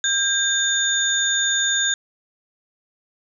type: tone cluster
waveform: sine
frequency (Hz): 1601 / 3612 / 6800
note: G6 / A7 / G#8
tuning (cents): +36 / +45 / +40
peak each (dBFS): -22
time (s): 0.04-1.94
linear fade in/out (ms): 2
effects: none